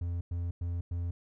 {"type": "tone bursts", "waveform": "triangle", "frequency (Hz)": 86.6, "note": "F2", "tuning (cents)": -14, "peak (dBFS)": -29, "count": 4, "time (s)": [0.01, 1.11], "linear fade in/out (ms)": 5, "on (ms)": 200, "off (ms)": 100, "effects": []}